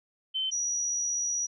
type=tone pair in turn; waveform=sine; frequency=3079 / 5812 Hz; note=G7 / F#8; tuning=-32 / -32 cents; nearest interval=major seventh; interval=1100 cents; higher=second; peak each=-27 dBFS; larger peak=neither; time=0.34-0.51 / 0.51-1.47 s; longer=second; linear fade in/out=20 ms; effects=none